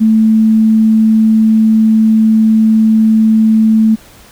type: tone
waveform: sine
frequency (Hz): 220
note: A3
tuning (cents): 0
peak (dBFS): -5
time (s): 0-3.96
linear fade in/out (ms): 20
effects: pink hiss -40 dBFS RMS until 4.31 s